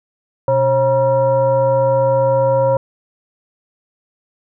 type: tone with frequency modulation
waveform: sine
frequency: 540 Hz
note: C#5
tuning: 45 cents flat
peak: -11 dBFS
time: 0.48-2.77 s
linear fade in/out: 2 ms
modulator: 415 Hz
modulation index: 0.76
effects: none